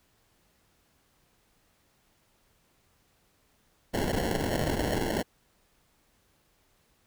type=noise with sample-and-hold; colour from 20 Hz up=violet; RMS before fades=-29 dBFS; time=3.93-5.23 s; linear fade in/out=20 ms; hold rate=1225 Hz; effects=pink hiss -68 dBFS RMS until 7.06 s